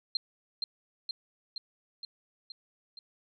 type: tone with echo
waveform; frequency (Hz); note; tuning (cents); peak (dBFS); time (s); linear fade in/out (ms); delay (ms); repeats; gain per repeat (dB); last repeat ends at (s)
sine; 4173; C8; -5; -26; 0.15-0.17; 2; 470; 6; -3; 2.99
effects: none